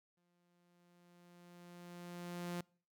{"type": "tone with exponential growth", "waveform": "sawtooth", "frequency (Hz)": 175.1, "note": "F3", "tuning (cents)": 5, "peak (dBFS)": -35, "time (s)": [0.17, 2.61], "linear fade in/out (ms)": 5, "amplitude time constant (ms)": 530, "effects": ["noise-tail reverb RT60 0.5 s tail -26 dB re dry"]}